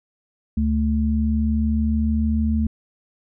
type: tone pair together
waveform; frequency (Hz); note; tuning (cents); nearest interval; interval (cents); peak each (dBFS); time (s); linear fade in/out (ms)
sine; 73.42 / 220; D2 / A3; 0 / 0; octave + perfect fifth; 1900; -20; 0.57-2.67; 5
effects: none